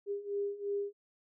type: beating tone pair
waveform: sine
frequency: 402.1 / 405 Hz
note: G4 / G#4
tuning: +44 / -43 cents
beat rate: 2.9 Hz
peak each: -38 / -35 dBFS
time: 0.06-0.93 s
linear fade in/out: 50 ms
effects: none